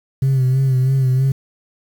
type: tone with vibrato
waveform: sine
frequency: 131.6 Hz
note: C3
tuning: 10 cents sharp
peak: -10 dBFS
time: 0.22-1.32 s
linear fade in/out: 5 ms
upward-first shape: sine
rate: 3.1 Hz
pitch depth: 49 cents each way
effects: tanh soft clip ceiling -11 dBFS + 7-bit